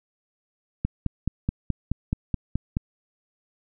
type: click train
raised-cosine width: 5 ms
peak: -11 dBFS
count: 10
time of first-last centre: 0.85-2.769 s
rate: 4.69 Hz
effects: none